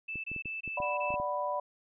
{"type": "tone bursts", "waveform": "sine", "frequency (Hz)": 2637, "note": "E7", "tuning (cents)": 0, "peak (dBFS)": -35, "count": 6, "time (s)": [0.08, 1.16], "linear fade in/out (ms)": 10, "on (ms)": 160, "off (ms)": 24}
{"type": "clicks", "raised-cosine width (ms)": 3, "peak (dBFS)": -31, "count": 9, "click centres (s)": [0.157, 0.316, 0.363, 0.457, 0.677, 0.802, 1.105, 1.141, 1.2]}
{"type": "chord", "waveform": "sine", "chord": "B minor", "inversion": "first", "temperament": "equal", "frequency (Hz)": [587.3, 740, 987.8], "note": ["D5", "F#5", "B5"], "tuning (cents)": [0, 0, 0], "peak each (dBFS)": [-34, -38, -33], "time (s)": [0.77, 1.6], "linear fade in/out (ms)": 5}
{"effects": []}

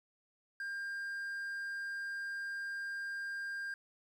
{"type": "tone with quantisation", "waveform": "triangle", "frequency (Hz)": 1600, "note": "G6", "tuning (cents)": 35, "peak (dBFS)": -36, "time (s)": [0.6, 3.74], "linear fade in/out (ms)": 2, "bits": 11, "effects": []}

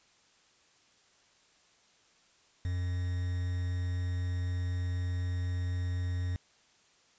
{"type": "tone with quantisation", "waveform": "triangle", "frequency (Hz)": 89.6, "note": "F2", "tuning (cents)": 45, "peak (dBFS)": -28, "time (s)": [2.65, 6.36], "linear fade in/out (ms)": 0, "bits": 8, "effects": ["white hiss -65 dBFS RMS until 7.18 s", "resampled to 16000 Hz"]}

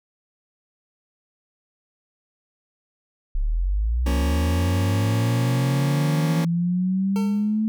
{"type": "linear sweep", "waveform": "sine", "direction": "up", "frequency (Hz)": [32.7, 220], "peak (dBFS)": -19, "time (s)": [3.35, 7.68], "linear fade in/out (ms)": 0}
{"type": "chord", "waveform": "sawtooth", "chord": "Bb minor", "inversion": "second", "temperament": "just", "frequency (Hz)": [174.81, 233.1, 279.7], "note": ["F3", "Bb3", "Db4"], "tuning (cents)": [2, 0, 16], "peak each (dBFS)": [-26, -25, -24], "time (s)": [4.06, 6.45], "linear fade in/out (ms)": 5}
{"type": "tone with exponential decay", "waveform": "25% pulse", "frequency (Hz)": 451.2, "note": "A4", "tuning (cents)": 44, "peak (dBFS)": -24, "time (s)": [7.16, 7.67], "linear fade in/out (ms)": 0, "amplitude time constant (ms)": 110}
{"effects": []}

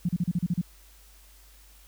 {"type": "tone bursts", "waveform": "sine", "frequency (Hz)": 175.1, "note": "F3", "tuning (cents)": 5, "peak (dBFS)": -22, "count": 8, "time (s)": [0.05, 0.614], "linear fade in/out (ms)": 5, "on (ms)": 39, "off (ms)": 36, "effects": ["added 50 Hz sine -53 dBFS peak until 1.87 s", "white hiss -57 dBFS RMS until 1.87 s"]}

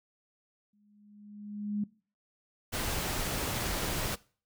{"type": "tone with exponential growth", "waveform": "sine", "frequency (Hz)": 207.1, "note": "G#3", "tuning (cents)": -5, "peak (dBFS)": -27, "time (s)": [0.73, 1.84], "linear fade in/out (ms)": 5, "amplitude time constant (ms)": 240}
{"type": "noise", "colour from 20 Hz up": "pink", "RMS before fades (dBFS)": -33, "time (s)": [2.72, 4.16], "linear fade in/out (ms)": 20}
{"effects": ["noise-tail reverb RT60 0.4 s tail -21 dB re dry"]}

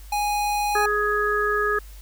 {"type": "tone", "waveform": "square", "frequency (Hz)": 828, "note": "G#5", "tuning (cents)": -5, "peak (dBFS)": -22, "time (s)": [0.12, 0.86], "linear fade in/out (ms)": 5}
{"type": "harmonic tone", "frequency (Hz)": 417.4, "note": "G#4", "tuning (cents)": 9, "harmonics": [1, 3, 4], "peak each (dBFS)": [-24, -24, -24], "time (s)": [0.75, 1.79], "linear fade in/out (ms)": 5}
{"effects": ["added 50 Hz sine -39 dBFS peak until 2.01 s", "white hiss -51 dBFS RMS until 2.01 s"]}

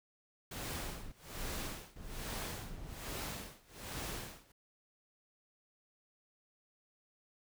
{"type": "noise with tremolo", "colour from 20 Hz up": "pink", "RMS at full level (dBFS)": -41, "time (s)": [0.51, 4.52], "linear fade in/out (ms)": 5, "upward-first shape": "sine", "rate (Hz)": 1.2, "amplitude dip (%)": 95}
{"type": "noise bursts", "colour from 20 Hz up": "brown", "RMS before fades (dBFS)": -46, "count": 4, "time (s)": [0.74, 2.95], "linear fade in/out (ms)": 5, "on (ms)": 380, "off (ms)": 230}
{"effects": []}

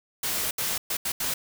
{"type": "noise bursts at uneven times", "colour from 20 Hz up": "white", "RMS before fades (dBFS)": -28, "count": 5, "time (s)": [[0.23, 0.51], [0.58, 0.78], [0.9, 0.97], [1.05, 1.12], [1.2, 1.34]], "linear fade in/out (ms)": 5, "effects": []}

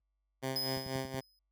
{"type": "tone with tremolo", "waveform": "10% pulse", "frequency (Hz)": 132.5, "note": "C3", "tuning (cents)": 22, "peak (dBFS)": -25, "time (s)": [0.42, 1.21], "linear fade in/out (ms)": 20, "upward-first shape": "sine", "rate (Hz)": 4.1, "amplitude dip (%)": 70}
{"type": "tone with exponential decay", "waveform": "45% pulse", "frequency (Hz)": 5050, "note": "D#8", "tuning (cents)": 25, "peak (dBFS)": -31, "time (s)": [0.56, 1.39], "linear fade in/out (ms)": 1, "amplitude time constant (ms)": 180}
{"type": "click train", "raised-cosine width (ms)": 5, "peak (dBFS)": -30, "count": 5, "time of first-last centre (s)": [0.77, 1.144], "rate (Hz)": 10.7}
{"effects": ["added 50 Hz sine -70 dBFS peak until 1.51 s", "high-pass 80 Hz 12 dB/octave"]}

